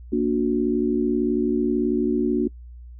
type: chord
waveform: sine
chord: Bb augmented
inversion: none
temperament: just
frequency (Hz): 233.1 / 291.4 / 364.2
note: Bb3 / D4 / F#4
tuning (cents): 0 / -13 / -27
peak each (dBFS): -23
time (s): 0.12-2.48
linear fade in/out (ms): 10
effects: noise-tail reverb RT60 0.1 s tail -24 dB re dry + added 60 Hz sine -38 dBFS peak until 2.99 s